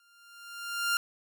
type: tone with exponential growth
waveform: sawtooth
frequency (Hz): 1396.9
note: F6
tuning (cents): 0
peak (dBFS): -20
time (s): 0-0.97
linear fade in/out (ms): 1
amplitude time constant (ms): 210
effects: none